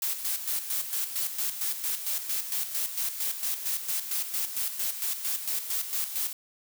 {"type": "noise with tremolo", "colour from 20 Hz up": "blue", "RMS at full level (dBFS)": -29, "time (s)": [0.02, 6.33], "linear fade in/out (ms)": 2, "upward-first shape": "square", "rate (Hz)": 4.4, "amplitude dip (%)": 60, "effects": []}